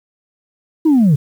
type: linear sweep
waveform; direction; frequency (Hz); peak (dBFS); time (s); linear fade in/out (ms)
sine; down; 330 to 130.81; -6; 0.85-1.16; 10
effects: tanh soft clip ceiling -6 dBFS + 7-bit